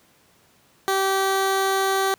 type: tone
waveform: 15% pulse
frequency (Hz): 386.9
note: G4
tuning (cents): -23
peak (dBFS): -13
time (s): 0.88-2.14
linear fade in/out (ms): 0
effects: pink hiss -58 dBFS RMS until 2.18 s + high-pass 100 Hz 12 dB/octave